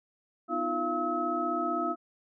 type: tone cluster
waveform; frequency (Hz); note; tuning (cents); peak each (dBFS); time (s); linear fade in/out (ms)
sine; 250.5 / 310.4 / 346 / 686 / 1288; B3 / D#4 / F4 / F5 / E6; +25 / -4 / -16 / -31 / -41; -37 / -35 / -35 / -33 / -31; 0.48-1.96; 50
effects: none